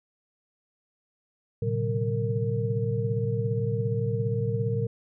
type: tone cluster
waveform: sine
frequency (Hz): 113.1 / 130.5 / 145.2 / 188.6 / 460.3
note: A2 / C3 / D3 / F#3 / A#4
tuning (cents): +48 / -4 / -19 / +33 / -22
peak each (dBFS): -27 / -32 / -35 / -35 / -30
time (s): 1.62-4.87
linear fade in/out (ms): 5
effects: none